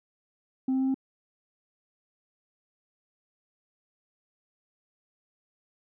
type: tone with pitch steps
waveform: sine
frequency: 261.6 / 263.1 / 264.6 / 266.2 Hz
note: C4 / C4 / C4 / C4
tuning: 0 / +10 / +20 / +30 cents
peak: -21 dBFS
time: 0.68-0.944 s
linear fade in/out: 5 ms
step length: 66 ms
effects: tanh soft clip ceiling -22 dBFS